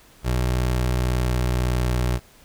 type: tone with pitch glide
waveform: 25% pulse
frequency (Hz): 62 to 61.5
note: B1 to B1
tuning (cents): +7 to -7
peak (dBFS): -16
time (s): 0.23-2.2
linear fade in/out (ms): 50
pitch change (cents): -14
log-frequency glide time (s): 0.85-1.96
effects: pink hiss -52 dBFS RMS until 2.44 s